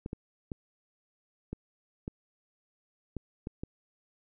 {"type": "clicks", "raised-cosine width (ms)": 3, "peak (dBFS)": -23, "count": 8, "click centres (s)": [0.061, 0.131, 0.518, 1.53, 2.079, 3.167, 3.471, 3.635], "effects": []}